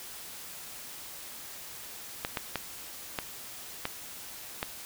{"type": "clicks", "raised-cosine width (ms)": 0.3, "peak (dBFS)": -14, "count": 6, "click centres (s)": [2.249, 2.372, 2.557, 3.188, 3.854, 4.629], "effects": ["white hiss -44 dBFS RMS until 4.85 s"]}